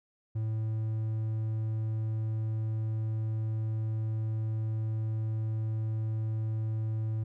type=tone; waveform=triangle; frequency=110 Hz; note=A2; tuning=in tune; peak=-27 dBFS; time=0.35-7.24 s; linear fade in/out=10 ms; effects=none